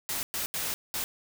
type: noise bursts at uneven times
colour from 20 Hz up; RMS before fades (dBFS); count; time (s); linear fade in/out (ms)
white; -32; 4; 0.09-0.23 / 0.34-0.46 / 0.54-0.74 / 0.94-1.04; 0
effects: none